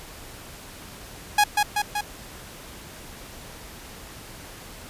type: tone with echo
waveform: sawtooth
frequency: 830.6 Hz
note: G#5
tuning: in tune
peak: -11 dBFS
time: 1.38-1.44 s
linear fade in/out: 5 ms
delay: 190 ms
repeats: 3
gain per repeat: -3 dB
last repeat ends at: 2.01 s
effects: pink hiss -42 dBFS RMS until 4.89 s + resampled to 32000 Hz